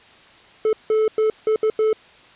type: tone bursts at uneven times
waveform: triangle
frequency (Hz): 435.3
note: A4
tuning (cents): -19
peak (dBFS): -13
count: 6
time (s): 0.65-0.73 / 0.9-1.08 / 1.18-1.3 / 1.47-1.56 / 1.63-1.7 / 1.79-1.93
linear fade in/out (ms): 2
effects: white hiss -48 dBFS RMS until 2.35 s + resampled to 8000 Hz